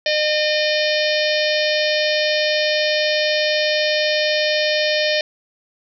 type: harmonic tone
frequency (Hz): 608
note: D#5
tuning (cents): -40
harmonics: 1 / 3 / 4 / 5 / 6 / 7 / 8 / 9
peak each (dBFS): -19 / -24 / -25 / -26 / -27 / -27 / -28 / -29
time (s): 0.06-5.21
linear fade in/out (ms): 2
effects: none